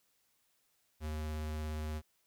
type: tone with vibrato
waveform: square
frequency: 77 Hz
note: D#2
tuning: 17 cents flat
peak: -37 dBFS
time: 1-2.02 s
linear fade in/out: 50 ms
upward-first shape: triangle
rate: 17 Hz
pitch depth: 13 cents each way
effects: white hiss -75 dBFS RMS until 2.26 s